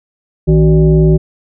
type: tone with frequency modulation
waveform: sine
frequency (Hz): 158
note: D#3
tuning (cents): +27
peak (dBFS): -5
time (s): 0.47-1.18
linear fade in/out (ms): 20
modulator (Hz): 218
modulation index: 1
effects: none